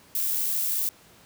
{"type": "noise with amplitude modulation", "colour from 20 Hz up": "violet", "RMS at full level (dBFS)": -25, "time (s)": [0.15, 0.89], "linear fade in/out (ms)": 2, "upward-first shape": "sine", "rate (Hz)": 82.8, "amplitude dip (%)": 30, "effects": ["pink hiss -54 dBFS RMS until 1.25 s", "high-pass 80 Hz 12 dB/octave"]}